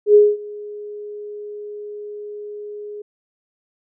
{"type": "tone with ADSR envelope", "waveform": "sine", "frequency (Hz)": 416.2, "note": "G#4", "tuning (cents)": 4, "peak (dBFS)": -5, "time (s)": [0.06, 3.02], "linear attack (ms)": 88, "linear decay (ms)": 220, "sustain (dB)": -24, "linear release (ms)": 6, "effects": []}